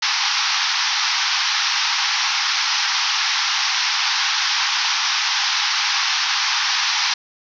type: band-pass noise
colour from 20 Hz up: white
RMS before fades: -20 dBFS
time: 0.02-7.14 s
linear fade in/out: 5 ms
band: 790 to 5900 Hz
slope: 96 dB/octave
effects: none